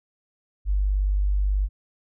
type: tone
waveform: sine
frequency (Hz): 49.24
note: G1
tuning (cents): +8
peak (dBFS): -19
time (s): 0.65-1.69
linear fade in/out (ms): 50
effects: none